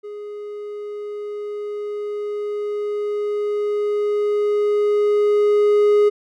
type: tone with level ramp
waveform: triangle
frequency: 415.3 Hz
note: G#4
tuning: in tune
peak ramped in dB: -28 to -9 dBFS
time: 0.03-6.1 s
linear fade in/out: 20 ms
effects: none